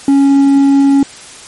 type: tone with hard clipping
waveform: sine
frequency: 277.2 Hz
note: C#4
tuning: in tune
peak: -6 dBFS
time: 0.08-1.03 s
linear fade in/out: 2 ms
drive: 3 dB
effects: white hiss -33 dBFS RMS until 1.47 s + MP3 48 kbps